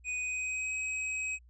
square tone with pitch glide, 2489 to 2537 Hz, D#7 to D#7, 0 to +33 cents, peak -33 dBFS, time 0.04-1.39 s, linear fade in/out 50 ms, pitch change +33 cents, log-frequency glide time 0.17-0.73 s, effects added 60 Hz sine -55 dBFS peak until 1.49 s + resampled to 22050 Hz

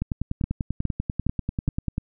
two click trains, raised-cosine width 5 ms, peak -13 / -11 dBFS, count 21 / 4, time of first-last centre 0.02-1.981 / 0.44-1.68 s, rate 10.2 / 2.42 Hz, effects none

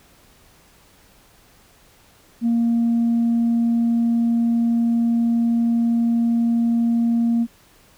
sine tone, 233.1 Hz, A#3, in tune, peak -14 dBFS, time 2.41-7.47 s, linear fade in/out 50 ms, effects tanh soft clip ceiling -13 dBFS + pink hiss -53 dBFS RMS until 7.97 s

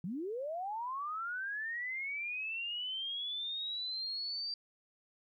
sine linear sweep, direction up, 157.9 to 4699 Hz, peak -36 dBFS, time 0.04-4.54 s, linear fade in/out 2 ms, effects 13-bit

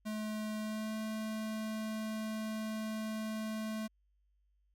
square tone with pitch glide, 214.9 to 217.9 Hz, A3 to A3, -41 to -17 cents, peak -37 dBFS, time 0.05-3.88 s, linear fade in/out 20 ms, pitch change +24 cents, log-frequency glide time 0.6-0.96 s, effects added 50 Hz sine -70 dBFS peak until 4.74 s

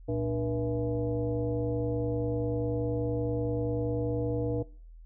sine tone with frequency modulation, 298.2 Hz, D4, 27 cents sharp, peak -27 dBFS, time 0.08-4.63 s, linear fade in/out 10 ms, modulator 182 Hz, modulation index 1.5, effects noise-tail reverb RT60 0.4 s tail -21 dB re dry + added 41 Hz sine -46 dBFS peak until 5.05 s

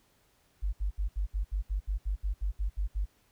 sine tone bursts, 49 Hz, G1, in tune, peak -27 dBFS, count 14, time 0.62-3.057 s, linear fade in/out 20 ms, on 110 ms, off 69 ms, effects pink hiss -68 dBFS RMS until 3.31 s

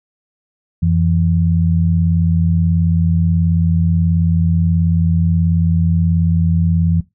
sine tone pair together, 88.47 / 167 Hz, F2 / E3, +23 / +23 cents, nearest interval major seventh, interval 1100 cents, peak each -14 dBFS, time 0.82-7.01 s, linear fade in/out 10 ms, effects noise-tail reverb RT60 0.2 s tail -19 dB re dry

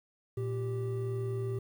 triangle tone pair together, 116.1 / 390.5 Hz, A#2 / G4, -7 / -7 cents, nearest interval octave + major sixth, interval 2100 cents, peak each -31 / -34 dBFS, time 0.37-1.59 s, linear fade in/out 5 ms, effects 10-bit

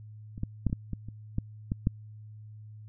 clicks, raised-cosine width 5 ms, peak -28 / -18 / -13 / -25 / -16 / -20 / -29 / -16 / -16 / -12 dBFS, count 10, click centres 0.379 / 0.434 / 0.667 / 0.698 / 0.729 / 0.933 / 1.086 / 1.384 / 1.719 / 1.871 s, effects added 107 Hz sine -44 dBFS peak until 2.88 s

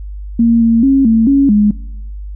sine tone with pitch steps, 231.6 / 228.9 / 271.6 / 224.9 / 277 / 208.4 Hz, A#3 / A#3 / C#4 / A3 / C#4 / G#3, -11 / -31 / -35 / +38 / -1 / +6 cents, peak -6 dBFS, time 0.39-1.71 s, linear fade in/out 5 ms, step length 220 ms, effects noise-tail reverb RT60 1.0 s tail -23 dB re dry + added 50 Hz sine -23 dBFS peak until 2.35 s

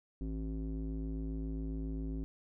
square tone with low-pass filter, 53.7 Hz, A1, 41 cents flat, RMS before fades -38 dBFS, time 0.21-2.24 s, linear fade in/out 0 ms, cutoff 300 Hz, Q 3.7, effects none

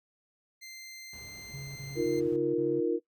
20% pulse tone, 2084 Hz, C7, 7 cents flat, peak -39 dBFS, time 0.61-2.21 s, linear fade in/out 20 ms
brown noise, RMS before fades -46 dBFS, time 1.13-2.36 s, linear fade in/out 2 ms
triangle tone bursts, 138.59 Hz, C#3, in tune, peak -37 dBFS, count 5, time 1.53-2.804 s, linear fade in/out 10 ms, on 230 ms, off 31 ms
sine chord, Eb suspended second, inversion none, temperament just, 311.1 / 350 / 466.7 Hz, Eb4 / F4 / Bb4, 0 / +4 / +2 cents, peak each -32 / -29 / -29 dBFS, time 1.95-3 s, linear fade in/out 50 ms
effects noise-tail reverb RT60 0.1 s tail -21 dB re dry + high-pass 80 Hz 12 dB/octave

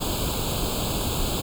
pink noise with comb filter, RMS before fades -26 dBFS, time 0-1.42 s, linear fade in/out 20 ms, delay 0.26 ms, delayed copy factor +1, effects none

